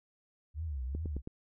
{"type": "tone with vibrato", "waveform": "sine", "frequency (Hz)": 71.5, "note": "D2", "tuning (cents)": -46, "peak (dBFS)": -34, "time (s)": [0.54, 1.22], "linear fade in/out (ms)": 50, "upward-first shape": "triangle", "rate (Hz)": 2.5, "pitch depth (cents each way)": 280}
{"type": "click train", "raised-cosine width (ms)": 3, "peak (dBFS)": -27, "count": 4, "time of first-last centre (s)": [0.95, 1.274], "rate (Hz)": 9.25}
{"effects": []}